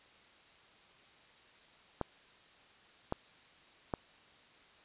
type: clicks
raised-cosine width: 1 ms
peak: -19 dBFS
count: 3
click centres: 2.013 / 3.124 / 3.938 s
effects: white hiss -61 dBFS RMS until 4.84 s + resampled to 8000 Hz